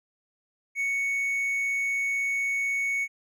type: tone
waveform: triangle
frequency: 2221 Hz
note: C#7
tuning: 3 cents sharp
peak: -23 dBFS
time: 0.75-3.08 s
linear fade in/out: 50 ms
effects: none